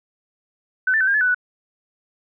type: tone with pitch steps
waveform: sine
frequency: 1514 / 1770 / 1526 / 1609 / 1719 / 1494 / 1479 Hz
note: F#6 / A6 / G6 / G6 / A6 / F#6 / F#6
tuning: +39 / +10 / -47 / +45 / -41 / +16 / -1 cents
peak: -15 dBFS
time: 0.87-1.346 s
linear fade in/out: 5 ms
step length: 68 ms
effects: none